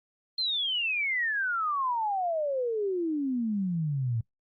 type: exponential sweep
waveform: sine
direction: down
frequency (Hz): 4222 to 110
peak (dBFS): -26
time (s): 0.38-4.21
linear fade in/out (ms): 5
effects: noise-tail reverb RT60 0.1 s tail -22 dB re dry + Opus 48 kbps